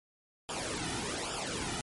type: noise with flanger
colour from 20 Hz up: pink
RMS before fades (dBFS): -36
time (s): 0.49-1.81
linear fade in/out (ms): 0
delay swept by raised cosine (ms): 0.48 to 1.88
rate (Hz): 1.2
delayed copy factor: -0.75
effects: MP3 48 kbps